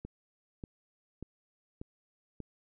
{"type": "click train", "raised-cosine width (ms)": 3, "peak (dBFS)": -28, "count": 5, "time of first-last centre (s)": [0.05, 2.403], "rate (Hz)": 1.7, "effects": []}